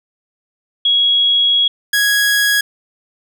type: tone pair in turn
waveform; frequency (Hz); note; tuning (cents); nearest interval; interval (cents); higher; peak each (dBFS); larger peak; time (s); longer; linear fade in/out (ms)
sine / sawtooth; 3322 / 1661; G#7 / G#6; 0 / 0; octave; 1200; first; -10 / -8; second; 0.85-1.68 / 1.93-2.61; first; 5
effects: none